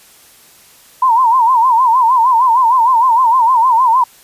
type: tone with vibrato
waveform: sine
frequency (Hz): 970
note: B5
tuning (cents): -31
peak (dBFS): -7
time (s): 1.02-4.04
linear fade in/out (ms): 5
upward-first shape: sine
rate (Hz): 6.5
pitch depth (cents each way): 140
effects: white hiss -44 dBFS RMS until 4.23 s + resampled to 32000 Hz